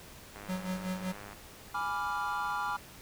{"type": "click train", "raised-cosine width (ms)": 0.5, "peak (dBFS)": -31, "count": 100, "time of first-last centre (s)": [0.36, 1.331], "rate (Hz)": 102}
{"type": "tone with tremolo", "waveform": "square", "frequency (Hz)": 185, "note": "F#3", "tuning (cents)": 0, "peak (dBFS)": -32, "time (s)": [0.48, 1.13], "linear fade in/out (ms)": 20, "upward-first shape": "sine", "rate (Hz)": 5.3, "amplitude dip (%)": 70}
{"type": "chord", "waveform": "triangle", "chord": "G# diminished seventh", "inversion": "none", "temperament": "equal", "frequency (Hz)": [830.6, 987.8, 1174.7, 1396.9], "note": ["G#5", "B5", "D6", "F6"], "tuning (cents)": [0, 0, 0, 0], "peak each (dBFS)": -35, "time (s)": [1.74, 2.77], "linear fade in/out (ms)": 10}
{"effects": ["pink hiss -51 dBFS RMS until 3.01 s"]}